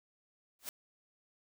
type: noise with exponential growth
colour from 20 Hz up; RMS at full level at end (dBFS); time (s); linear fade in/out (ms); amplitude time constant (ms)
white; -37; 0.59-0.69; 1; 21
effects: none